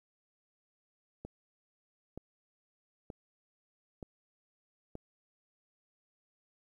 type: click train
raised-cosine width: 2 ms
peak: -29 dBFS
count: 5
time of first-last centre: 1.25-4.954 s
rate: 1.08 Hz
effects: 11-bit